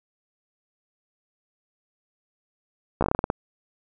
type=slowing click train; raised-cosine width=1 ms; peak=-8 dBFS; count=10; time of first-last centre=3.01-3.301 s; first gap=14 ms; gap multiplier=1.2; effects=none